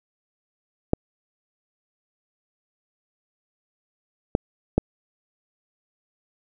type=clicks; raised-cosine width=2 ms; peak=-4 dBFS; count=3; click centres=0.934 / 4.351 / 4.78 s; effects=none